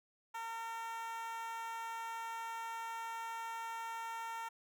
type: tone with high-pass filter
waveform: 10% pulse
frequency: 456.1 Hz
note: A#4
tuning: 38 cents flat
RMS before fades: -43 dBFS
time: 0.34-4.49 s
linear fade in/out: 10 ms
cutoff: 1000 Hz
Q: 6.4
effects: none